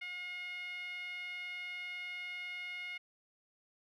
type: tone with band-pass filter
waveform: 10% pulse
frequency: 718 Hz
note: F5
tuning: 48 cents sharp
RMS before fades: -43 dBFS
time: 0.01-2.98 s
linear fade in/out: 10 ms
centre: 2300 Hz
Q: 6.3
effects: none